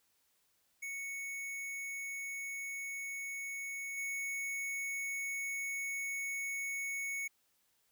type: tone with level steps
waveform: square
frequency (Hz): 2217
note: C#7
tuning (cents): 0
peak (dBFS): -40 / -37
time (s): 0.82-7.28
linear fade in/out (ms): 10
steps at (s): 3.97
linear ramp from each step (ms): 10
effects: white hiss -75 dBFS RMS until 7.91 s